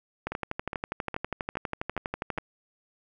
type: two click trains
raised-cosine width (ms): 0.5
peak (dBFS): -18 / -15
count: 6 / 27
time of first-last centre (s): 0.32-2.378 / 0.27-2.384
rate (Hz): 2.43 / 12.3
effects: none